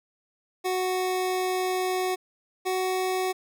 25% pulse tone pair in turn, 369.7 / 372.3 Hz, F#4 / F#4, -1 / +11 cents, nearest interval unison, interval 12 cents, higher second, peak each -21 dBFS, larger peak neither, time 0.64-2.16 / 2.65-3.33 s, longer first, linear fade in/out 20 ms, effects none

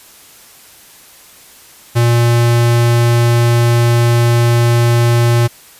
square tone, 118.5 Hz, A#2, 29 cents sharp, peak -9 dBFS, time 1.95-5.48 s, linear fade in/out 20 ms, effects white hiss -41 dBFS RMS until 5.79 s + resampled to 32000 Hz

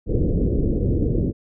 pink low-pass noise, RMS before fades -20 dBFS, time 0.06-1.33 s, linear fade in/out 50 ms, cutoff 490 Hz, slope 48 dB/octave, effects none

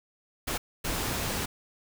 pink noise bursts at uneven times, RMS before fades -31 dBFS, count 2, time 0.47-0.58 / 0.84-1.46 s, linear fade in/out 10 ms, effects none

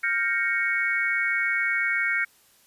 sine chord, G half-diminished seventh, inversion third, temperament equal with one note detuned, 1396.9 / 1577.1 / 1864.7 / 2217 Hz, F6 / G6 / Bb6 / Db7, 0 / +10 / 0 / 0 cents, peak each -30 / -29 / -28 / -25 dBFS, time 0.03-2.25 s, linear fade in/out 10 ms, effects white hiss -59 dBFS RMS until 2.66 s + resampled to 32000 Hz

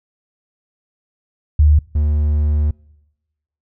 sine / triangle tone pair in turn, 75 / 75 Hz, D2 / D2, +37 / +37 cents, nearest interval unison, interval 0 cents, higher neither, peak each -7 / -11 dBFS, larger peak first, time 1.59-1.79 / 1.95-2.71 s, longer second, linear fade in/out 5 ms, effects noise-tail reverb RT60 1.0 s tail -25 dB re dry

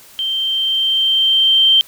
sine tone with level ramp, 3136 Hz, G7, in tune, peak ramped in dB -17 to -7 dBFS, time 0.19-1.81 s, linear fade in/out 0 ms, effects white hiss -43 dBFS RMS until 1.87 s

